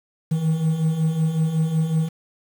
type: beating tone pair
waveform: triangle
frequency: 155.56 / 160.96 Hz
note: D#3 / E3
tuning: 0 / -41 cents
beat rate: 5.4 Hz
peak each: -24 / -17 dBFS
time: 0.31-2.09 s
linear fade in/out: 10 ms
effects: 7-bit